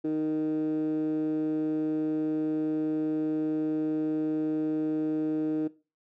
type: tone with band-pass filter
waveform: 15% pulse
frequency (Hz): 155.1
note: D#3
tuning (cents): -5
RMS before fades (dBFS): -29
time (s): 0.04-5.68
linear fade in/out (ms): 10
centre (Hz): 350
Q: 8.4
effects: noise-tail reverb RT60 0.3 s tail -18 dB re dry